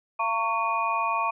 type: tone cluster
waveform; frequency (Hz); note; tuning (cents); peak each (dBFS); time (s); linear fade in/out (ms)
sine; 682 / 910 / 1114 / 2462; F5 / A#5 / C#6 / D#7; -41 / -42 / +8 / -19; -32 / -28 / -26 / -32; 0.19-1.31; 10
effects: none